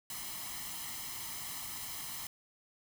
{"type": "noise with comb filter", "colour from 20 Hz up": "white", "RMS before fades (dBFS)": -42, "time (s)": [0.1, 2.27], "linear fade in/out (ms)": 2, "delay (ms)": 0.98, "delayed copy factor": 0.7, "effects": []}